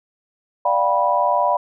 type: chord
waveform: sine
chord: G dominant seventh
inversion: second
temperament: just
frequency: 588 / 705.6 / 784 / 980 Hz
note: D5 / F5 / G5 / B5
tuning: +2 / +18 / 0 / -14 cents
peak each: -21 / -21 / -24 / -18 dBFS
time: 0.65-1.57 s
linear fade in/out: 5 ms
effects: none